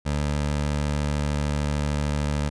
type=tone; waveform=20% pulse; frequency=73.42 Hz; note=D2; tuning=in tune; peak=-18 dBFS; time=0.05-2.5 s; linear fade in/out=20 ms; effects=resampled to 22050 Hz